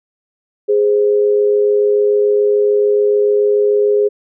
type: tone pair together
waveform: sine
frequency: 414 / 520.9 Hz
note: G#4 / C5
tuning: -5 / -8 cents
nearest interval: major third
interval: 397 cents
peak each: -10 / -19 dBFS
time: 0.68-4.09 s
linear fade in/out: 20 ms
effects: none